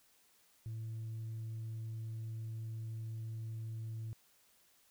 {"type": "tone with tanh clipping", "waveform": "triangle", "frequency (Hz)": 111.8, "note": "A2", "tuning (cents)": 28, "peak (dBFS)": -40, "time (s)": [0.66, 4.13], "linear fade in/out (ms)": 0, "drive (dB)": 6, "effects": ["white hiss -69 dBFS RMS until 4.9 s"]}